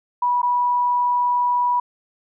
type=tone with dropouts; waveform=sine; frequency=977 Hz; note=B5; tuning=19 cents flat; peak=-16 dBFS; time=0.22-1.8 s; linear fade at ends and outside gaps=5 ms; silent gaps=0.418-0.429 s; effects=none